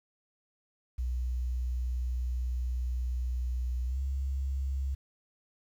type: tone with pitch glide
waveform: sine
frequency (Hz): 61.74 to 67.33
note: B1 to C#2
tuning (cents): 0 to -50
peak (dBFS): -29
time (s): 0.98-4.95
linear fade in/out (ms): 10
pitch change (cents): +150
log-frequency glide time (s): 3.86-4
effects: 10-bit